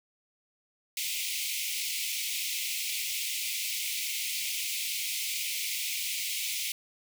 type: high-pass noise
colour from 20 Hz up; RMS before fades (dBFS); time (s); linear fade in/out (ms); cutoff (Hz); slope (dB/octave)
pink; -33; 0.97-6.72; 2; 2100; 96
effects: none